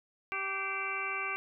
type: harmonic tone with a mistuned harmonic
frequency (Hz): 388.5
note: G4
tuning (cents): -16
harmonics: 1 / 2 / 3 / 4 / 5 / 6 / 7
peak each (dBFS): -45 / -45 / -38 / -41 / -43 / -36 / -42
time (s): 0.32-1.36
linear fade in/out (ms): 0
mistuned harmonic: 5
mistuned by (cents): +100
effects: none